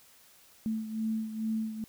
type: beating tone pair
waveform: sine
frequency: 220 / 222.3 Hz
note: A3 / A3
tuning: 0 / +18 cents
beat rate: 2.3 Hz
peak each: -31 / -37 dBFS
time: 0.66-1.84 s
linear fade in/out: 0 ms
effects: white hiss -59 dBFS RMS until 1.88 s